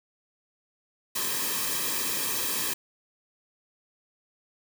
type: noise with comb filter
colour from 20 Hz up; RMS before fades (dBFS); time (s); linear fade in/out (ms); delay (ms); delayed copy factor
white; -29; 1.15-2.74; 10; 1.4; -0.75
effects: none